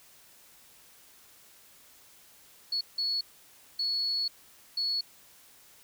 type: tone bursts at uneven times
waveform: sine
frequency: 4386 Hz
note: C#8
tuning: 19 cents flat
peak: -27 dBFS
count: 4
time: 2.72-2.81 / 2.98-3.21 / 3.79-4.28 / 4.77-5.01 s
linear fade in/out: 5 ms
effects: white hiss -57 dBFS RMS until 5.83 s